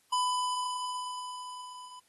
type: tone with level ramp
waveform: square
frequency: 999 Hz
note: B5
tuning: 20 cents sharp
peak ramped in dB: -26 to -46 dBFS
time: 0.12-2 s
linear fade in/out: 10 ms
effects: white hiss -68 dBFS RMS until 2.08 s + AAC 32 kbps